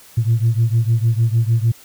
sine beating tone pair, 112.4 / 119 Hz, A2 / A#2, +37 / +36 cents, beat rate 6.6 Hz, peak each -14 / -16 dBFS, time 0.17-1.72 s, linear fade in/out 10 ms, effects tanh soft clip ceiling -8 dBFS + white hiss -45 dBFS RMS until 1.84 s

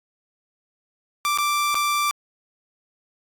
sawtooth tone with dropouts, 1174.7 Hz, D6, in tune, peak -16 dBFS, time 1.25-2.11 s, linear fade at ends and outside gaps 0 ms, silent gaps 1.375-1.385 / 1.745-1.752 s, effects AAC 64 kbps

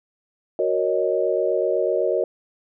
sine chord, D# minor seventh, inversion first, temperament equal, 370 / 466.2 / 554.4 / 622.3 Hz, F#4 / A#4 / C#5 / D#5, 0 / 0 / 0 / 0 cents, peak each -24 dBFS, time 0.59-2.24 s, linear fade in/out 2 ms, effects none

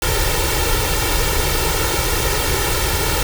pink noise with comb filter, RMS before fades -18 dBFS, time 0.02-3.23 s, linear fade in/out 2 ms, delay 2.2 ms, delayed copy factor +0.8, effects none

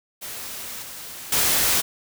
white noise with level steps, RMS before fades -34 / -37 / -20 dBFS, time 0.21-1.82 s, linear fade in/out 20 ms, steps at 0.82 / 1.32 s, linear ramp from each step 5 ms, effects none

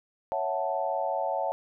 sine chord, F# minor seventh, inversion second, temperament equal, 554.4 / 659.3 / 740 / 880 Hz, C#5 / E5 / F#5 / A5, 0 / 0 / 0 / 0 cents, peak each -32 dBFS, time 0.32-1.52 s, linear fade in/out 0 ms, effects none

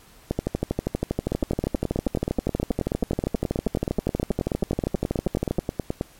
two click trains, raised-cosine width 2 ms, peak -10 / -9 dBFS, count 45 / 67, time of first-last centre 1.32-6.011 / 0.31-5.59 s, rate 9.38 / 12.5 Hz, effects pink hiss -52 dBFS RMS until 6.19 s + MP3 64 kbps

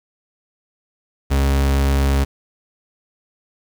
40% pulse tone, 68.7 Hz, C#2, 15 cents flat, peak -13 dBFS, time 1.3-2.25 s, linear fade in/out 20 ms, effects 7-bit

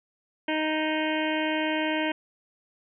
harmonic tone, 311.1 Hz, D#4, in tune, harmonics 1 / 2 / 3 / 5 / 6 / 7 / 8 / 9 / 10, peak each -28 / -31 / -33 / -35 / -36 / -36 / -37 / -38 / -38 dBFS, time 0.48-2.12 s, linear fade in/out 5 ms, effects none

